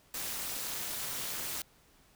white noise with amplitude modulation, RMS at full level -34 dBFS, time 0.14-1.62 s, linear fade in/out 2 ms, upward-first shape sine, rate 271 Hz, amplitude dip 80%, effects pink hiss -64 dBFS RMS until 2.15 s

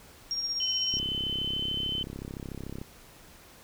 sine tone with tremolo, 5580 Hz, F8, 2 cents flat, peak -27 dBFS, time 0.31-0.99 s, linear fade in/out 0 ms, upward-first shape sine, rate 16 Hz, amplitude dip 45%
sine tone with pitch glide, 3040 to 3061 Hz, F#7 to G7, +46 to -42 cents, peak -29 dBFS, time 0.6-2.03 s, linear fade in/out 2 ms, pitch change +12 cents, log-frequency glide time 0.85-1.72 s
click train, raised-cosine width 3 ms, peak -25 dBFS, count 64, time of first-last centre 0.94-2.815 s, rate 33.6 Hz
effects pink hiss -53 dBFS RMS until 3.63 s

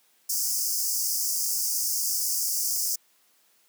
pink high-pass noise, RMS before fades -27 dBFS, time 0.29-2.96 s, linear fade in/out 10 ms, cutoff 4900 Hz, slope 96 dB/octave, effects white hiss -64 dBFS RMS until 3.68 s + high-pass 200 Hz 12 dB/octave

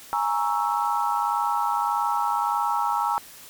sine chord, A# half-diminished seventh, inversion third, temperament equal, 830.6 / 932.3 / 1108.7 / 1318.5 Hz, G#5 / A#5 / C#6 / E6, 0 / 0 / 0 / 0 cents, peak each -26 / -25 / -30 / -27 dBFS, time 0.13-3.18 s, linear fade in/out 0 ms, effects white hiss -45 dBFS RMS until 3.49 s + MP3 96 kbps

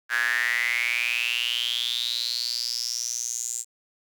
sawtooth tone with high-pass filter sweep, 120 Hz, B2, 49 cents flat, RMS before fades -27 dBFS, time 0.09-3.65 s, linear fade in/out 50 ms, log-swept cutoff 1600 to 7500 Hz, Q 9.8, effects none

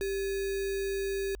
sine tone with sample-and-hold, 392 Hz, G4, in tune, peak -29 dBFS, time 0.01-1.35 s, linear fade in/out 0 ms, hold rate 2100 Hz, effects added 50 Hz sine -44 dBFS peak until 1.4 s

